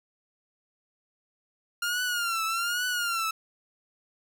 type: tone with vibrato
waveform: sawtooth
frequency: 1396.9 Hz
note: F6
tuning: in tune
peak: -23 dBFS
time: 1.82-3.31 s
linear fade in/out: 5 ms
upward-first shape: triangle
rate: 1.2 Hz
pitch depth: 120 cents each way
effects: none